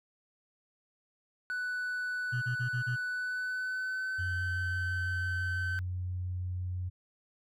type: tone with pitch glide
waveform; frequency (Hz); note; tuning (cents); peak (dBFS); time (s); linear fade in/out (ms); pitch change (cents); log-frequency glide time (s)
triangle; 1488 to 1534.3; F#6 to G6; +9 to -38; -30; 1.5-5.79; 0; +53; 3.08-4.36
type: tone bursts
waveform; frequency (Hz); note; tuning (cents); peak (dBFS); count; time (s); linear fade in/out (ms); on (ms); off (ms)
sine; 123.6; B2; +2; -29; 5; 2.32-2.964; 20; 100; 36
type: tone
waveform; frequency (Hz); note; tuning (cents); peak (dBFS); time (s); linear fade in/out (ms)
sine; 90.6; F#2; -36; -32; 4.18-6.9; 20
effects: tanh soft clip ceiling -24 dBFS